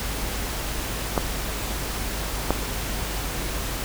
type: clicks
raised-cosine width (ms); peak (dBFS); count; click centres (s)
1; -5; 2; 1.178 / 2.506
effects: added 50 Hz sine -31 dBFS peak until 3.84 s + pink hiss -30 dBFS RMS until 3.84 s